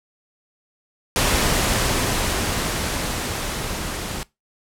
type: noise with level ramp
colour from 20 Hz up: pink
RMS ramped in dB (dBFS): -18 to -29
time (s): 1.16-4.23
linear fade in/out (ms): 0
effects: noise-tail reverb RT60 0.2 s tail -21 dB re dry + low-pass 12000 Hz 12 dB/octave